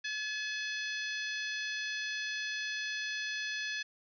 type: harmonic tone with a mistuned harmonic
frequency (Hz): 856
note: A5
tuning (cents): -48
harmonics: 2 / 3 / 4 / 5 / 6 / 7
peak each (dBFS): -37 / -41 / -43 / -45 / -47 / -48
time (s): 0.04-3.83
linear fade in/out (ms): 10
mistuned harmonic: 6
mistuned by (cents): -52
effects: none